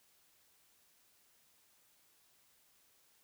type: silence
effects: white hiss -70 dBFS RMS until 3.23 s